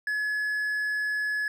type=tone; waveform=triangle; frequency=1700 Hz; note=G#6; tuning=40 cents sharp; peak=-24 dBFS; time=0.07-1.48 s; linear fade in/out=2 ms; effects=none

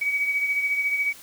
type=beating tone pair; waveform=sine; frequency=2267 / 2281 Hz; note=C#7 / C#7; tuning=+38 / +49 cents; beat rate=14 Hz; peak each=-22 / -31 dBFS; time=0.01-1.13 s; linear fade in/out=10 ms; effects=white hiss -46 dBFS RMS until 1.22 s

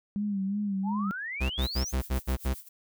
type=tone with vibrato; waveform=sine; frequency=200 Hz; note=G3; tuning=35 cents sharp; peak=-27 dBFS; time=0.16-1.11 s; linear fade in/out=0 ms; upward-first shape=sine; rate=2.8 Hz; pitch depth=73 cents each way
type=exponential sweep; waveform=sine; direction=up; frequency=792 to 6645 Hz; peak=-33 dBFS; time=0.83-1.93 s; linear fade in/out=50 ms
type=tone bursts; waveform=45% pulse; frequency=65.41 Hz; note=C2; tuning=in tune; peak=-25 dBFS; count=7; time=1.4-2.544 s; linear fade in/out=20 ms; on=100 ms; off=74 ms
type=noise with tremolo; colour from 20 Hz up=violet; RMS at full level=-43 dBFS; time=1.61-2.69 s; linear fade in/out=10 ms; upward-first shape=sine; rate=7.5 Hz; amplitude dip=80%
effects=none

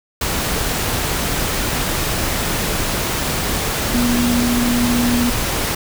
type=tone in noise; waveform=sine; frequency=241.3 Hz; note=B3; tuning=40 cents flat; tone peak=-15 dBFS; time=3.94-5.3 s; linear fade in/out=5 ms; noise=pink; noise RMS=-20 dBFS; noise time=0.21-5.75 s; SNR=+2 dB; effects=none

